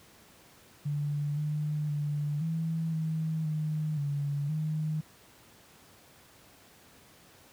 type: tone with pitch steps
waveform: sine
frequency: 146.1 / 150.5 / 147.1 / 162.6 / 159 / 154.1 / 143.2 / 155.1 Hz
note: D3 / D3 / D3 / E3 / D#3 / D#3 / D3 / D#3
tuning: -9 / +43 / +3 / -23 / +38 / -16 / -43 / -5 cents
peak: -28 dBFS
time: 0.85-5.01 s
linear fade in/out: 10 ms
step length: 520 ms
effects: pink hiss -57 dBFS RMS until 7.52 s + high-pass 80 Hz 12 dB/octave